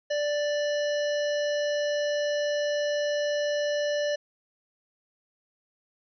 harmonic tone, 587.3 Hz, D5, in tune, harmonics 1 / 3 / 5 / 7 / 9 / 10, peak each -25 / -35 / -39 / -42 / -44 / -45 dBFS, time 0.1-4.16 s, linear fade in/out 10 ms, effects none

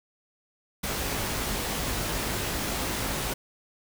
pink noise with comb filter, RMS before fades -30 dBFS, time 0.83-3.34 s, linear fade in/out 10 ms, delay 19 ms, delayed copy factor +0.5, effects none

